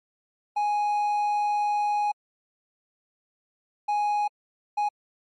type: tone bursts at uneven times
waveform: triangle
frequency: 830.6 Hz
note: G#5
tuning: in tune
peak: -20 dBFS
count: 3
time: 0.56-2.12 / 3.88-4.28 / 4.77-4.89 s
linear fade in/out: 10 ms
effects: MP3 48 kbps